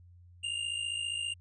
square tone pair together, 2794 / 2849 Hz, F7 / F7, 0 / +34 cents, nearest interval unison, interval 34 cents, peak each -35 / -38 dBFS, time 0.43-1.34 s, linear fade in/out 10 ms, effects added 88 Hz sine -53 dBFS peak until 1.4 s + resampled to 22050 Hz

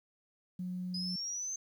sine tone, 181.5 Hz, F#3, 33 cents flat, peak -35 dBFS, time 0.59-1.16 s, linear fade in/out 5 ms
sine exponential sweep, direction up, 4978 to 6320 Hz, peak -35 dBFS, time 0.94-1.56 s, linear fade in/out 5 ms
effects tanh soft clip ceiling -29 dBFS + 11-bit

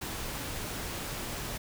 pink noise, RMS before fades -37 dBFS, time 0.01-1.58 s, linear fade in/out 10 ms, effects none

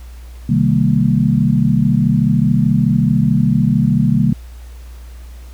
sine chord, C minor seventh, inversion none, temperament equal with one note detuned, 130.81 / 155.56 / 196 / 229.6 Hz, C3 / Eb3 / G3 / Bb3, 0 / 0 / 0 / -26 cents, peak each -16 dBFS, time 0.49-4.33 s, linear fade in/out 5 ms, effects added 60 Hz sine -31 dBFS peak until 5.53 s + pink hiss -47 dBFS RMS until 5.53 s

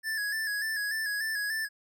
square tone with vibrato, 1717 Hz, A6, 43 cents flat, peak -30 dBFS, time 0.03-1.69 s, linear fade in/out 50 ms, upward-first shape square, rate 3.4 Hz, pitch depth 50 cents each way, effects none

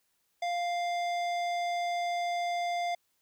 sine tone with hard clipping, 698.5 Hz, F5, in tune, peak -31 dBFS, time 0.42-2.95 s, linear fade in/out 5 ms, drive 14 dB, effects white hiss -75 dBFS RMS until 3.21 s

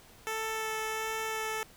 10% pulse tone with vibrato, 440 Hz, A4, in tune, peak -24 dBFS, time 0.27-1.63 s, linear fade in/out 0 ms, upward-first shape sine, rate 1.4 Hz, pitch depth 8 cents each way, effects pink hiss -56 dBFS RMS until 1.76 s

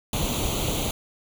pink noise with comb filter, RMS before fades -26 dBFS, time 0.13-0.91 s, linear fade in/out 2 ms, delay 0.29 ms, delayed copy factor +0.75, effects none

